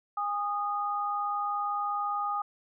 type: tone pair together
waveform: sine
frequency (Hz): 817 / 1234.4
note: G#5 / D#6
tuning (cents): -29 / -14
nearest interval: perfect fifth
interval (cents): 715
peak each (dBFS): -32 / -30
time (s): 0.17-2.42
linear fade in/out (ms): 5
effects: none